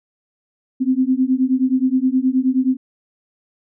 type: beating tone pair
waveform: sine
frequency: 254.5 / 264 Hz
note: C4 / C4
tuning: -48 / +16 cents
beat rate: 9.5 Hz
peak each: -17 dBFS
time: 0.8-2.77 s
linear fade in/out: 20 ms
effects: none